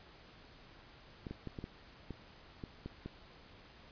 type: clicks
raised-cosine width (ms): 3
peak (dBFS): -29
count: 9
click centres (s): 1.268 / 1.31 / 1.473 / 1.588 / 1.641 / 2.107 / 2.638 / 2.86 / 3.06
effects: pink hiss -58 dBFS RMS until 3.91 s + resampled to 11025 Hz